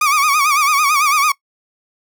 30% pulse tone with vibrato, 1174.7 Hz, D6, in tune, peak -9 dBFS, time 0.01-1.32 s, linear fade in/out 5 ms, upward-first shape sine, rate 9 Hz, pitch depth 110 cents each way, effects noise-tail reverb RT60 0.1 s tail -21 dB re dry

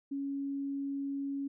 sine tone, 277.8 Hz, C#4, 4 cents sharp, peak -33 dBFS, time 0.11-1.48 s, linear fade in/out 10 ms, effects none

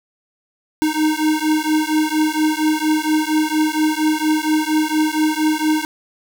square beating tone pair, 307.6 / 311.9 Hz, D#4 / D#4, -20 / +4 cents, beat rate 4.3 Hz, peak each -19 dBFS, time 0.82-5.85 s, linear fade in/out 0 ms, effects none

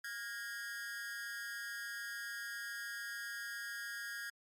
45% pulse tone with amplitude modulation, 1641 Hz, G#6, 21 cents flat, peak -37 dBFS, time 0.04-4.3 s, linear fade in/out 5 ms, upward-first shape sine, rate 227 Hz, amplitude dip 100%, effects MP3 64 kbps

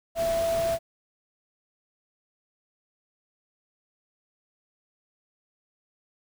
sine tone in noise, 666 Hz, E5, 18 cents sharp, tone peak -23 dBFS, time 0.15-0.79 s, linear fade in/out 50 ms, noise pink, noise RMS -36 dBFS, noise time 0.15-0.79 s, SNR +10 dB, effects none

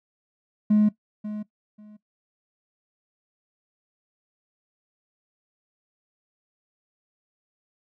triangle tone with echo, 211.1 Hz, G#3, 29 cents sharp, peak -12 dBFS, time 0.7-0.89 s, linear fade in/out 10 ms, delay 540 ms, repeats 2, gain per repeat -15 dB, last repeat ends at 1.97 s, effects noise-tail reverb RT60 0.1 s tail -18 dB re dry + tanh soft clip ceiling -12 dBFS

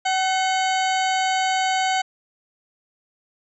harmonic tone with a mistuned harmonic, 757 Hz, F#5, 39 cents sharp, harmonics 1 / 2 / 3 / 4 / 5 / 6 / 8 / 9 / 10, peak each -20 / -28 / -29 / -30 / -36 / -34 / -40 / -37 / -39 dBFS, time 0.05-2.02 s, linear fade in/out 10 ms, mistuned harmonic 3, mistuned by -76 cents, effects none

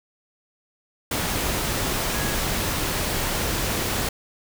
sine tone in noise, 1661.2 Hz, G#6, in tune, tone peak -34 dBFS, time 2.14-2.35 s, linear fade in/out 5 ms, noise pink, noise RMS -25 dBFS, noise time 1.11-4.09 s, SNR -12 dB, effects none

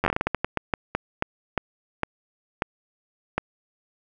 slowing click train, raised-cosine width 0.5 ms, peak -7 dBFS, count 19, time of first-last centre 0.04-3.38 s, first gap 10 ms, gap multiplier 1.29, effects none

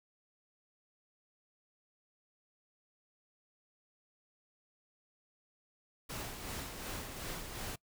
pink noise with tremolo, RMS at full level -41 dBFS, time 6.09-7.76 s, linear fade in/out 10 ms, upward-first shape sine, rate 2.7 Hz, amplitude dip 45%, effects noise-tail reverb RT60 0.1 s tail -23 dB re dry

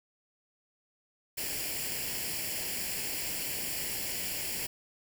white noise with comb filter, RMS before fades -35 dBFS, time 1.37-4.67 s, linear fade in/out 10 ms, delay 0.4 ms, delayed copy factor +0.7, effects none

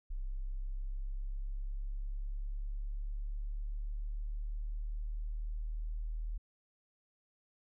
sine exponential sweep, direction up, 32.74 to 39.45 Hz, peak -35 dBFS, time 0.1-6.38 s, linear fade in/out 10 ms, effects none

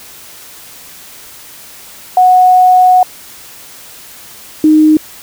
sine tone pair in turn, 735 / 309 Hz, F#5 / D#4, -12 / -12 cents, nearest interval octave + minor third, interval 1500 cents, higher first, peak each -3 dBFS, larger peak neither, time 2.17-3.03 / 4.64-4.97 s, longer first, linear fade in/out 2 ms, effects white hiss -34 dBFS RMS until 5.22 s

